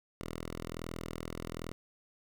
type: tone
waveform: 5% pulse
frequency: 41.2 Hz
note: E1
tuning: in tune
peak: -28 dBFS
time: 0.21-1.72 s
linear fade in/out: 0 ms
effects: none